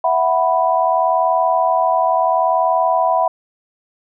sine chord, E suspended second, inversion none, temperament equal, 659.3 / 740 / 987.8 Hz, E5 / F#5 / B5, 0 / 0 / 0 cents, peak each -17 dBFS, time 0.04-3.28 s, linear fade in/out 5 ms, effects none

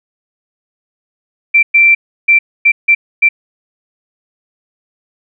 sine tone bursts at uneven times, 2349 Hz, D7, in tune, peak -4 dBFS, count 6, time 1.54-1.63 / 1.74-1.95 / 2.28-2.39 / 2.65-2.72 / 2.88-2.95 / 3.22-3.29 s, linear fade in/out 10 ms, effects none

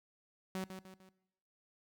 sawtooth tone with echo, 188.1 Hz, F#3, 29 cents sharp, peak -33 dBFS, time 0.55-0.64 s, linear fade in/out 0 ms, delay 150 ms, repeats 3, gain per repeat -7 dB, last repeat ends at 1.09 s, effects noise-tail reverb RT60 0.9 s tail -20 dB re dry

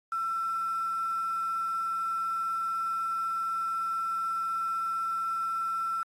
sine tone with quantisation, 1342 Hz, E6, 31 cents sharp, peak -28 dBFS, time 0.12-6.03 s, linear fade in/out 2 ms, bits 8, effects AAC 32 kbps

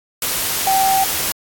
sine tone in noise, 773 Hz, G5, 24 cents flat, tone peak -13 dBFS, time 0.67-1.04 s, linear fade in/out 2 ms, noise white, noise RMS -20 dBFS, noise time 0.22-1.32 s, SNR +4 dB, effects AAC 64 kbps

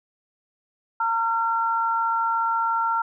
sine tone pair together, 914 / 1368.3 Hz, A#5 / F6, -34 / -36 cents, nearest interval perfect fifth, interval 698 cents, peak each -23 dBFS, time 1-3.02 s, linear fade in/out 5 ms, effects none

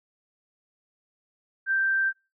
sine tone, 1568 Hz, G6, in tune, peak -21 dBFS, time 1.66-2.13 s, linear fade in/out 50 ms, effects noise-tail reverb RT60 0.3 s tail -24 dB re dry

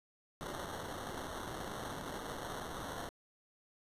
white noise with sample-and-hold, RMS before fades -43 dBFS, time 0.41-3.09 s, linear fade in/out 0 ms, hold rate 2450 Hz, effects resampled to 32000 Hz

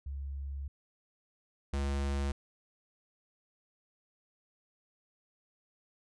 sine / square tone pair in turn, 69.3 / 69.69 Hz, C#2 / C#2, 0 / +10 cents, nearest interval unison, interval 10 cents, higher second, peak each -36 / -31 dBFS, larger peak second, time 0.06-0.68 / 1.73-2.32 s, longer first, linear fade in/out 5 ms, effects resampled to 22050 Hz

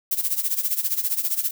violet noise with tremolo, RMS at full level -21 dBFS, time 0.11-1.51 s, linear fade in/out 5 ms, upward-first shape sine, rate 15 Hz, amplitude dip 80%, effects none

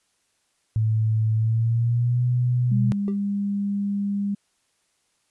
sine tone with pitch glide, 110 to 123.47 Hz, A2 to B2, 0 to 0 cents, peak -18 dBFS, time 0.76-2.92 s, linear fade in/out 0 ms, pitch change +200 cents, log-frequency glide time 1.35-2.23 s
sine tone, 201.1 Hz, G3, 44 cents sharp, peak -22 dBFS, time 2.71-4.35 s, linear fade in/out 10 ms
triangle tone with exponential decay, 392 Hz, G4, in tune, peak -24 dBFS, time 3.08-3.2 s, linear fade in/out 0 ms, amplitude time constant 24 ms
effects white hiss -69 dBFS RMS until 5.3 s + resampled to 24000 Hz

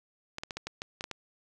clicks, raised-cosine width 0.2 ms, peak -19 dBFS, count 9, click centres 0.384 / 0.435 / 0.508 / 0.57 / 0.67 / 0.819 / 1.009 / 1.041 / 1.113 s, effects none

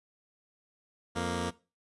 10% pulse tone pair together, 87.31 / 233.1 Hz, F2 / A#3, 0 / 0 cents, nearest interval octave + perfect fourth, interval 1700 cents, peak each -25 dBFS, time 1.15-1.51 s, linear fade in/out 20 ms, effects noise-tail reverb RT60 0.3 s tail -19 dB re dry + resampled to 24000 Hz

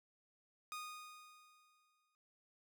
sawtooth tone with exponential decay, 1235 Hz, D#6, 13 cents flat, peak -39 dBFS, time 0.72-2.15 s, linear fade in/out 0 ms, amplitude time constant 310 ms, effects none

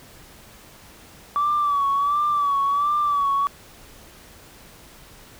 sine tone with vibrato, 1149 Hz, D6, 38 cents flat, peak -17 dBFS, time 1.36-3.47 s, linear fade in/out 0 ms, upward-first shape sine, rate 1.4 Hz, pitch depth 60 cents each way, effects tanh soft clip ceiling -14 dBFS + pink hiss -47 dBFS RMS until 5.39 s

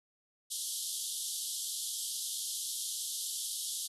white band-pass noise, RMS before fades -38 dBFS, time 0.5-3.88 s, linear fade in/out 20 ms, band 3100 to 12000 Hz, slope 96 dB/octave, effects none

